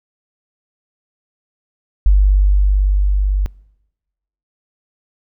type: tone with level ramp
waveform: sine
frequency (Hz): 49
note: G1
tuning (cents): 0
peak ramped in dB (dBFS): -6 to -12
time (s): 2.06-3.46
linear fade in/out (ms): 0
effects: noise-tail reverb RT60 1.0 s tail -25 dB re dry